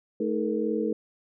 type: tone cluster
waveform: sine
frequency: 217.9 / 314.6 / 428 / 470.7 Hz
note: A3 / D#4 / A4 / A#4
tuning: -17 / +19 / -48 / +17 cents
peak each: -30 dBFS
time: 0.2-0.93 s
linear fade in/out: 5 ms
effects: none